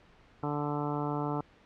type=harmonic tone; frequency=146.7 Hz; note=D3; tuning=2 cents flat; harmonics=1 / 2 / 3 / 4 / 5 / 6 / 7 / 8 / 9; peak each=-35 / -35 / -38 / -43 / -40 / -39 / -42 / -45 / -43 dBFS; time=0.43-1.41 s; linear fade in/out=2 ms; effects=pink hiss -60 dBFS RMS until 1.65 s + low-pass 3000 Hz 12 dB/octave